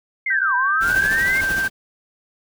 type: linear two-way sweep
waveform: sine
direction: down then up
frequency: 2167 to 956 to 2167 Hz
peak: -19 dBFS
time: 0.26-1.41 s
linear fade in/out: 5 ms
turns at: 0.55 s
type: tone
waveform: sine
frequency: 1568 Hz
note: G6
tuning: in tune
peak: -18 dBFS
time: 0.3-1.68 s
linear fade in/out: 5 ms
type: noise with tremolo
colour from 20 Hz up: pink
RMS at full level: -28 dBFS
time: 0.8-1.7 s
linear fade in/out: 50 ms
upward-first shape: sine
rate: 13 Hz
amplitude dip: 40%
effects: none